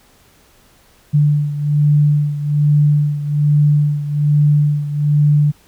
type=beating tone pair; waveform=sine; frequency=147.2 / 148.4 Hz; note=D3 / D3; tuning=+4 / +18 cents; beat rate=1.2 Hz; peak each=-12 / -17 dBFS; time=1.13-5.52 s; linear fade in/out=20 ms; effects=pink hiss -51 dBFS RMS until 5.67 s